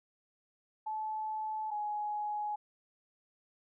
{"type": "tone pair in turn", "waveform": "sine", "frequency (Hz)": [866, 838], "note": ["A5", "G#5"], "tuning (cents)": [-28, 15], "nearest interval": "minor second", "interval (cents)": 57, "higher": "first", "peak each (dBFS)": [-34, -33], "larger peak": "second", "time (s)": [[0.86, 1.71], [1.71, 2.56]], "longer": "neither", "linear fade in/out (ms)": 10, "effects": []}